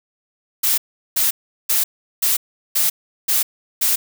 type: noise bursts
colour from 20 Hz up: blue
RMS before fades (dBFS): -17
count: 7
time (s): 0.63-3.96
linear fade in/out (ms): 10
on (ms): 150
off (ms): 380
effects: none